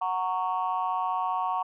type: chord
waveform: sine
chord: F# major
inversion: none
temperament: just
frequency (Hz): 740 / 925 / 1110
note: F#5 / A#5 / C#6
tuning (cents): 0 / -14 / +2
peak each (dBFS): -29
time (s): 0.01-1.63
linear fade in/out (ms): 10
effects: tanh soft clip ceiling -18 dBFS